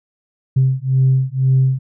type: beating tone pair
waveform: sine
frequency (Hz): 130.81 / 132.81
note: C3 / C3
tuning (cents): 0 / +26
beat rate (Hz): 2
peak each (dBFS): -14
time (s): 0.56-1.79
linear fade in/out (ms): 10
effects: tanh soft clip ceiling -6 dBFS